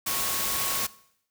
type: tone in noise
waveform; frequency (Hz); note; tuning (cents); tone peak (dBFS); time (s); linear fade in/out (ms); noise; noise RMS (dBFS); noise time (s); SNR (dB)
sine; 1100; C#6; -14; -37; 0.06-0.87; 10; white; -28; 0.06-0.87; -12
effects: noise-tail reverb RT60 0.7 s tail -19 dB re dry